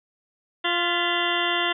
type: harmonic tone with a mistuned harmonic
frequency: 347.9 Hz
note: F4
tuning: 7 cents flat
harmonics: 1 / 2 / 3 / 4 / 5 / 6 / 8 / 9 / 10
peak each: -30 / -30 / -30 / -30 / -30 / -30 / -30 / -30 / -30 dBFS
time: 0.64-1.73 s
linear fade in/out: 10 ms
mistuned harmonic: 6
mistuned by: -60 cents
effects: none